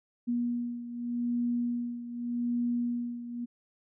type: beating tone pair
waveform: sine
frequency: 239.8 / 240.64 Hz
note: A#3 / B3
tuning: +49 / -45 cents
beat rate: 0.84 Hz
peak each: -30 / -35 dBFS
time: 0.27-3.46 s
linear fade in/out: 20 ms
effects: none